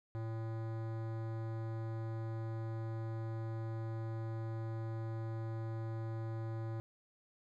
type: tone with hard clipping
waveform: sine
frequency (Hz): 112.5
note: A2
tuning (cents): +39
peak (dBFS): -40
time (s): 0.15-6.8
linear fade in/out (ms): 0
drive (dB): 18
effects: none